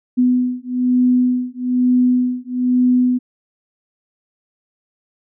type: beating tone pair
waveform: sine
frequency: 249.2 / 250.3 Hz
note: B3 / B3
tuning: +16 / +23 cents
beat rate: 1.1 Hz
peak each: -16 dBFS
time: 0.17-3.19 s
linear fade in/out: 20 ms
effects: none